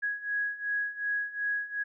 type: beating tone pair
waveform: sine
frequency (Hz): 1661.2 / 1663.9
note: G#6 / G#6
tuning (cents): 0 / +3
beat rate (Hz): 2.7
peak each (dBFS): -34 / -31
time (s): 0.02-1.84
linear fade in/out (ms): 20
effects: none